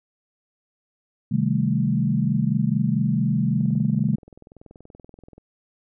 sine chord, A half-diminished seventh, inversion first, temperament equal, 130.81 / 155.56 / 196 / 220 Hz, C3 / Eb3 / G3 / A3, 0 / 0 / 0 / 0 cents, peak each -24 dBFS, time 1.31-4.16 s, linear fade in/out 10 ms
click train, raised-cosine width 2 ms, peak -32 dBFS, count 38, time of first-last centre 3.61-5.38 s, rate 20.9 Hz
effects none

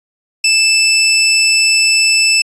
20% pulse tone, 2637 Hz, E7, in tune, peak -4 dBFS, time 0.44-2.42 s, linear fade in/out 5 ms, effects resampled to 22050 Hz

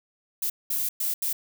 violet noise bursts at uneven times, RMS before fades -27 dBFS, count 4, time 0.42-0.5 / 0.7-0.89 / 1-1.14 / 1.22-1.33 s, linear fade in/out 5 ms, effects none

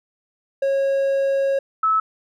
triangle / sine tone pair in turn, 547 / 1301 Hz, C#5 / E6, -23 / -23 cents, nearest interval octave + minor third, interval 1500 cents, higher second, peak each -15 dBFS, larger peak neither, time 0.62-1.59 / 1.83-2 s, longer first, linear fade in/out 5 ms, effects none

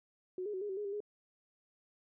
sine tone with pitch steps, 368.1 / 417.8 / 374.1 / 413.9 / 381.2 / 416.1 / 398.1 / 415.9 Hz, F#4 / G#4 / F#4 / G#4 / G4 / G#4 / G4 / G#4, -9 / +10 / +19 / -6 / -48 / +3 / +27 / +2 cents, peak -36 dBFS, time 0.38-1.004 s, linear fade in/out 2 ms, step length 78 ms, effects none

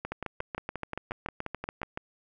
two click trains, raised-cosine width 0.5 ms, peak -18 / -19 dBFS, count 14 / 11, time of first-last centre 0.12-1.974 / 0.05-1.817 s, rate 7.01 / 5.66 Hz, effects none

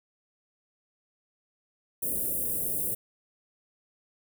white band-stop noise, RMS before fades -30 dBFS, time 2.02-2.95 s, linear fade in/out 10 ms, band 600 to 9000 Hz, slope 48 dB/octave, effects none

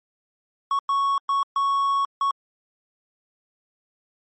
triangle tone bursts at uneven times, 1108.7 Hz, C#6, in tune, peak -17 dBFS, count 5, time 0.71-0.79 / 0.89-1.18 / 1.29-1.43 / 1.56-2.05 / 2.21-2.31 s, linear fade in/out 2 ms, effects MP3 32 kbps

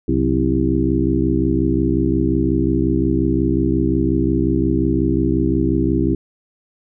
harmonic tone with a mistuned harmonic, 65.6 Hz, C2, 5 cents sharp, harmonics 1 / 2 / 3 / 4 / 5 / 6, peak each -22 / -23 / -24 / -20 / -19 / -24 dBFS, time 0.08-6.15 s, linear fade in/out 5 ms, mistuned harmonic 3, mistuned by -120 cents, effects none

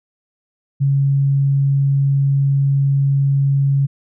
sine tone, 138.59 Hz, C#3, in tune, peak -12 dBFS, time 0.8-3.87 s, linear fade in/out 20 ms, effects none

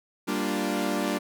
sawtooth chord, G minor seventh, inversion none, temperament equal, 196 / 233.1 / 293.7 / 349.2 Hz, G3 / Bb3 / D4 / F4, 0 / 0 / 0 / 0 cents, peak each -27 / -28 / -26 / -29 dBFS, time 0.27-1.19 s, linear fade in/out 20 ms, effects none

